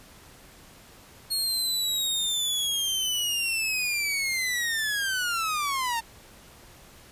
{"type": "linear sweep", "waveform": "sawtooth", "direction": "down", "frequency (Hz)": [4310, 896], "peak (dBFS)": -22, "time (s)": [1.3, 6.01], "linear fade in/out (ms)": 20, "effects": ["pink hiss -51 dBFS RMS until 7.11 s", "resampled to 32000 Hz"]}